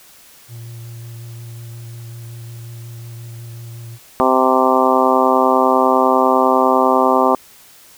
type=tone with vibrato; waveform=triangle; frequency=116.54 Hz; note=A#2; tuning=in tune; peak=-28 dBFS; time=0.48-3.99 s; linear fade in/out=50 ms; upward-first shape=sine; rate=5.5 Hz; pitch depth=15 cents each way
type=harmonic tone; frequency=130 Hz; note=C3; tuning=11 cents flat; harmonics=2 / 3 / 4 / 5 / 6 / 7 / 8 / 9; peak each=-19 / -19 / -19 / -19 / -19 / -19 / -19 / -19 dBFS; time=4.2-7.35 s; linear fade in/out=0 ms
effects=white hiss -45 dBFS RMS until 7.97 s